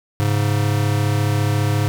square tone pair together, 103.83 / 138.39 Hz, G#2 / C#3, 0 / -3 cents, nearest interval perfect fourth, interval 497 cents, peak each -18 / -22 dBFS, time 0.2-1.88 s, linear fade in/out 0 ms, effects none

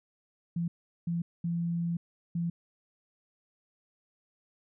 sine tone bursts at uneven times, 170 Hz, F3, 46 cents flat, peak -28 dBFS, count 4, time 0.56-0.68 / 1.07-1.22 / 1.44-1.97 / 2.35-2.5 s, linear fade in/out 5 ms, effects none

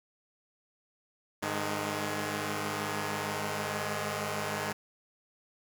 5% pulse tone cluster, 102.2 / 153.2 / 210.8 Hz, G#2 / D#3 / G#3, -27 / -27 / +26 cents, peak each -25 dBFS, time 1.42-4.73 s, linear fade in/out 10 ms, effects none

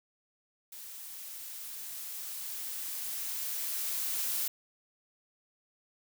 blue noise with level ramp, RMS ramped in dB -46 to -32 dBFS, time 0.72-4.48 s, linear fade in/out 5 ms, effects none

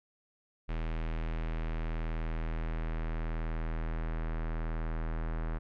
square tone with low-pass filter sweep, 40.38 Hz, E1, 35 cents flat, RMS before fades -34 dBFS, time 0.68-5.59 s, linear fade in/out 20 ms, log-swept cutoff 2500 to 1600 Hz, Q 1.5, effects none

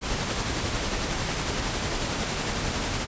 pink noise with tremolo, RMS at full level -27 dBFS, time 0.01-3.07 s, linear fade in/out 50 ms, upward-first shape sine, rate 11 Hz, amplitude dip 25%, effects resampled to 16000 Hz

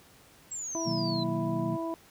sine exponential sweep, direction down, 7680 to 3951 Hz, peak -34 dBFS, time 0.51-1.24 s, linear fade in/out 10 ms
harmonic tone, 329.6 Hz, E4, in tune, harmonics 1 / 2 / 3, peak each -33 / -36 / -38 dBFS, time 0.75-1.94 s, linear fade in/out 0 ms
sine chord, B major seventh, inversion none, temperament equal, 123.47 / 155.56 / 185 / 233.1 Hz, B2 / D#3 / F#3 / A#3, 0 / 0 / 0 / 0 cents, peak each -35 dBFS, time 0.85-1.77 s, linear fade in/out 20 ms
effects pink hiss -57 dBFS RMS until 2.1 s + high-pass 60 Hz 12 dB/octave

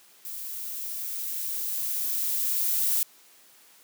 violet noise with level ramp, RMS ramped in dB -37 to -24 dBFS, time 0.25-3.03 s, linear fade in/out 0 ms, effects white hiss -56 dBFS RMS until 3.83 s + high-pass 200 Hz 12 dB/octave

